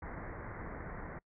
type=low-pass noise; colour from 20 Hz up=pink; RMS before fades=-44 dBFS; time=0.02-1.19 s; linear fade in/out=5 ms; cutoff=2100 Hz; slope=96 dB/octave; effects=noise-tail reverb RT60 0.1 s tail -25 dB re dry